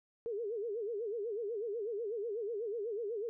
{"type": "tone with vibrato", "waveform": "sine", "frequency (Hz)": 436.3, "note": "A4", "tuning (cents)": -15, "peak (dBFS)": -35, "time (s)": [0.26, 3.29], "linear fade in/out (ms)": 0, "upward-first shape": "sine", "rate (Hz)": 8.1, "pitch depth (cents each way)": 170, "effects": []}